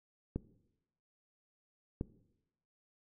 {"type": "clicks", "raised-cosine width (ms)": 3, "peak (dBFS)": -22, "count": 2, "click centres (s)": [0.36, 2.011], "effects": ["noise-tail reverb RT60 0.9 s tail -18 dB re dry"]}